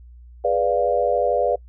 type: chord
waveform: sine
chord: G# diminished seventh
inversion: none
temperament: equal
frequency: 415.3 / 493.9 / 587.3 / 698.5 Hz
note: G#4 / B4 / D5 / F5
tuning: 0 / 0 / 0 / 0 cents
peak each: -26 / -21 / -21 / -23 dBFS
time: 0.44-1.56 s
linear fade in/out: 10 ms
effects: noise-tail reverb RT60 0.1 s tail -25 dB re dry + added 60 Hz sine -41 dBFS peak until 1.68 s